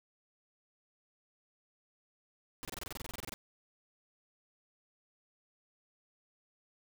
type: noise bursts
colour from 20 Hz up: pink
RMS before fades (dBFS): -42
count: 16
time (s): 2.63-3.34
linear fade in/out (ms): 0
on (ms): 20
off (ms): 26
effects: none